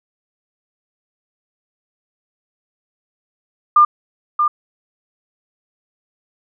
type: tone with echo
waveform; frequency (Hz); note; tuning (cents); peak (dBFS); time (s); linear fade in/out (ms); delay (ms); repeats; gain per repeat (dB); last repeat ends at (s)
sine; 1200; D6; +37; -6; 3.76-3.85; 5; 630; 1; -6; 4.48
effects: none

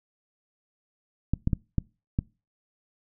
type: clicks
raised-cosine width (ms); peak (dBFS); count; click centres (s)
5; -11; 5; 1.336 / 1.474 / 1.532 / 1.783 / 2.189
effects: noise-tail reverb RT60 0.3 s tail -24 dB re dry

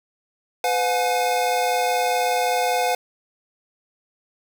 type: tone cluster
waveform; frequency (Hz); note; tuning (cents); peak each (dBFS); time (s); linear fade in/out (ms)
square; 502 / 718 / 843; B4 / F5 / G#5; +28 / +48 / +26; -25 / -22 / -27; 0.64-2.95; 2
effects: 9-bit

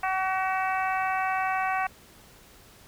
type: harmonic tone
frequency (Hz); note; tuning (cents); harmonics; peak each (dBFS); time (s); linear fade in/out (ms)
378; F#4; +37; 2 / 3 / 4 / 5 / 6 / 7; -27 / -31 / -33 / -35 / -37 / -38; 0.03-1.87; 5
effects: pink hiss -53 dBFS RMS until 2.87 s

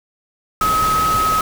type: tone in noise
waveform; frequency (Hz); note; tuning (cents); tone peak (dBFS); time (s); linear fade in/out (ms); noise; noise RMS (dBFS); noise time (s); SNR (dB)
sine; 1277; D#6; +45; -14; 0.61-1.41; 2; pink; -24; 0.61-1.41; +7
effects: none

